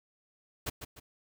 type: noise with echo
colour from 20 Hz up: pink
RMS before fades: -34 dBFS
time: 0.66-0.7 s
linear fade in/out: 10 ms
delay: 150 ms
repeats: 2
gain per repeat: -8 dB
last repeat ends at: 1 s
effects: none